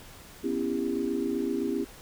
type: chord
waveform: sine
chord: C# half-diminished seventh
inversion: third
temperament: just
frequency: 249.5 / 277.2 / 332.6 / 399.1 Hz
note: B3 / C#4 / E4 / G4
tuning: +18 / 0 / +16 / +31 cents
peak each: -32 dBFS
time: 0.43-1.85 s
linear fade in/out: 20 ms
effects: pink hiss -49 dBFS RMS until 2.01 s